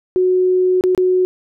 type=tone with dropouts; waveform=sine; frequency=367.7 Hz; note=F#4; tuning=11 cents flat; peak=-11 dBFS; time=0.16-1.25 s; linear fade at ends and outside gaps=0 ms; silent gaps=0.81-0.838 / 0.949-0.977 s; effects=none